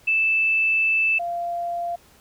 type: tone pair in turn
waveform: sine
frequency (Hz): 2637 / 691.6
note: E7 / F5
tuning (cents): 0 / -17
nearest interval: octave + major seventh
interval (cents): 2317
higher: first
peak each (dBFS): -17 / -24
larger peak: first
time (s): 0.07-1.19 / 1.19-1.96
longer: first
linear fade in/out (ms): 10
effects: pink hiss -54 dBFS RMS until 2.2 s